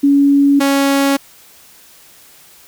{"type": "tone pair in turn", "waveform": ["sine", "sawtooth"], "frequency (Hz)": [281.5, 277], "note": ["C#4", "C#4"], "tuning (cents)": [27, -1], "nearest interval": "unison", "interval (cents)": 28, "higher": "first", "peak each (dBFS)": -7, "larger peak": "neither", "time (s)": [[0.03, 0.6], [0.6, 1.17]], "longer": "neither", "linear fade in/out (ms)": 10, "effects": ["white hiss -44 dBFS RMS until 2.67 s"]}